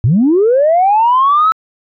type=linear sweep; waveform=sine; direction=up; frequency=98.5 to 1318.5 Hz; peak=-6 dBFS; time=0.04-1.52 s; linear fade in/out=0 ms; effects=tanh soft clip ceiling -3 dBFS